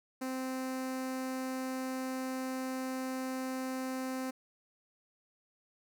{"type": "tone with notch filter", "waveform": "sawtooth", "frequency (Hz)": 260, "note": "C4", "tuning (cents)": -11, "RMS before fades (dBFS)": -37, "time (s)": [0.21, 4.31], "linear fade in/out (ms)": 10, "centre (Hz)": 3300, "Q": 1.8, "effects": []}